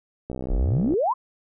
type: click train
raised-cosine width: 2 ms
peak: -18 dBFS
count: 42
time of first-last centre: 0.3-0.939 s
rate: 64.2 Hz
type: exponential sweep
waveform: sine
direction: up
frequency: 30.87 to 1111 Hz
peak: -19 dBFS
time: 0.49-1.14 s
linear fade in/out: 20 ms
effects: none